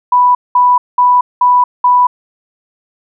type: tone bursts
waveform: sine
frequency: 987.8 Hz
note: B5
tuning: in tune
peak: -5 dBFS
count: 5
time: 0.12-2.07 s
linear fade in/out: 5 ms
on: 230 ms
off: 200 ms
effects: none